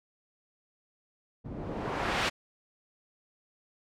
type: noise with low-pass filter sweep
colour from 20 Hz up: white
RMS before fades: -33 dBFS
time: 1.44-2.3 s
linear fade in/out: 20 ms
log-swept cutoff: 220 to 3300 Hz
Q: 0.71
effects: none